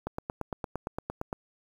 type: click train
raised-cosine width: 1 ms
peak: -18 dBFS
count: 12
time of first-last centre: 0.07-1.329 s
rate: 8.74 Hz
effects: 8-bit